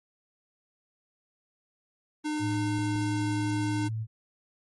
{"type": "tone", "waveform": "square", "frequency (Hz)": 303.2, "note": "D#4", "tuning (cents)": -45, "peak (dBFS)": -29, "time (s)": [2.24, 3.89], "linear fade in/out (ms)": 20}
{"type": "tone with pitch glide", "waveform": "sine", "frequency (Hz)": [110, 110.7], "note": ["A2", "A2"], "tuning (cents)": [0, 11], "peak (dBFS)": -29, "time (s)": [2.39, 4.07], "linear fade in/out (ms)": 50, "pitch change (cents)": 11, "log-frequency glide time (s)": [3.18, 3.87]}
{"type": "clicks", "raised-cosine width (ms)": 3, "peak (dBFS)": -30, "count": 2, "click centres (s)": [2.787, 2.958]}
{"effects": ["MP3 48 kbps"]}